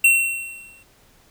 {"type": "tone with exponential decay", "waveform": "square", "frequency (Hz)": 2722, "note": "F7", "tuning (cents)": -45, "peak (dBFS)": -10, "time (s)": [0.04, 0.83], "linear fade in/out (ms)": 5, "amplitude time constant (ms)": 170, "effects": ["pink hiss -55 dBFS RMS until 1.3 s"]}